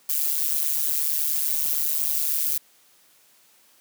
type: noise with amplitude modulation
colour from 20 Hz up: violet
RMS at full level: -20 dBFS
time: 0.09-2.58 s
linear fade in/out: 5 ms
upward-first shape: sine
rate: 149 Hz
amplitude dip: 95%
effects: white hiss -58 dBFS RMS until 3.8 s + high-pass 150 Hz 12 dB/octave